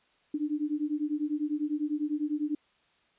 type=beating tone pair; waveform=sine; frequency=293.7 / 303.7 Hz; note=D4 / D#4; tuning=0 / -42 cents; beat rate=10 Hz; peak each=-31 dBFS; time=0.34-2.55 s; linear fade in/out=5 ms; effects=white hiss -67 dBFS RMS until 3.18 s + resampled to 8000 Hz